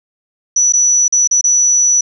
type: tone with dropouts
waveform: sine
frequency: 5920 Hz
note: F#8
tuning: in tune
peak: -8 dBFS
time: 0.56-2.01 s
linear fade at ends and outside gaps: 5 ms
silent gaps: 0.724-0.735 / 1.081-1.124 / 1.275-1.311 / 1.412-1.44 s
effects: none